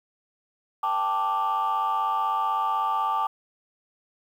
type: chord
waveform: sine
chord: G suspended second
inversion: none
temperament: equal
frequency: 784 / 880 / 1174.7 Hz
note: G5 / A5 / D6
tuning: 0 / 0 / 0 cents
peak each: -28 / -25 / -24 dBFS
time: 0.83-3.27 s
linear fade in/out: 5 ms
effects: tanh soft clip ceiling -18 dBFS + 9-bit